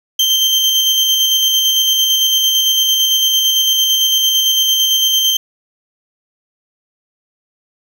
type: tone with tremolo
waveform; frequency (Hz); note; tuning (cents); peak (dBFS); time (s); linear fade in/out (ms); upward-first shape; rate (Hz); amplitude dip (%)
35% pulse; 3136; G7; 0; -8; 0.19-5.37; 5; square; 8.9; 25
effects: 7-bit